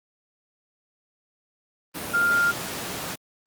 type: tone in noise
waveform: sine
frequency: 1400 Hz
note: F6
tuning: 4 cents sharp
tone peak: -18 dBFS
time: 2.13-2.52 s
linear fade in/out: 20 ms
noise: pink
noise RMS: -31 dBFS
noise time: 1.94-3.16 s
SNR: +10 dB
effects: high-pass 150 Hz 12 dB/octave + Opus 32 kbps